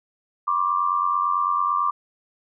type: tone cluster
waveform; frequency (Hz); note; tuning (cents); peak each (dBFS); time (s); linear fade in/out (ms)
sine; 989 / 1085 / 1174; B5 / C#6 / D6; +2 / -37 / -1; -30 / -24 / -21; 0.47-1.91; 10
effects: none